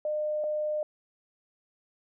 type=tone pair in turn; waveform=sine; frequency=606 / 606 Hz; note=D#5 / D#5; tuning=-46 / -46 cents; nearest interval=unison; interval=0 cents; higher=neither; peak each=-27 dBFS; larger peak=neither; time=0.05-0.44 / 0.44-0.83 s; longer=neither; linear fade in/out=2 ms; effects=none